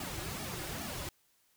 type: noise with flanger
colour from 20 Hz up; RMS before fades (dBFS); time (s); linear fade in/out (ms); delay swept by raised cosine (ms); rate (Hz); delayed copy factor
pink; -40; 0-1.09; 2; 1.9 to 4.5; 2.4; -0.85
effects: white hiss -71 dBFS RMS until 1.56 s